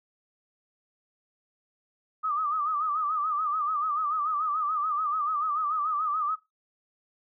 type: tone with vibrato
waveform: sine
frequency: 1220 Hz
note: D#6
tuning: 34 cents flat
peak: -25 dBFS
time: 2.23-6.36 s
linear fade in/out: 20 ms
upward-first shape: sine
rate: 6.9 Hz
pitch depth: 96 cents each way
effects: noise-tail reverb RT60 0.2 s tail -18 dB re dry